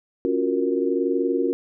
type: chord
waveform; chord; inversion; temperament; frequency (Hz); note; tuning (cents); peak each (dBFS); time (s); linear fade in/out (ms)
sine; Gb major seventh; second; equal; 277.2 / 349.2 / 370 / 466.2; Db4 / F4 / Gb4 / Bb4; 0 / 0 / 0 / 0; -25; 0.25-1.53; 0
effects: none